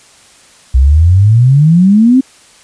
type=exponential sweep; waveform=sine; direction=up; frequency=61.74 to 270 Hz; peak=-3 dBFS; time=0.74-2.21 s; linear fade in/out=10 ms; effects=white hiss -42 dBFS RMS until 2.63 s + resampled to 22050 Hz